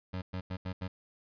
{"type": "tone bursts at uneven times", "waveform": "25% pulse", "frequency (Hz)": 92.6, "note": "F#2", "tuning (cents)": 2, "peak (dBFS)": -31, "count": 5, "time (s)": [[0.13, 0.22], [0.33, 0.41], [0.5, 0.57], [0.65, 0.73], [0.81, 0.88]], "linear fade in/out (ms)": 10, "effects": ["resampled to 11025 Hz"]}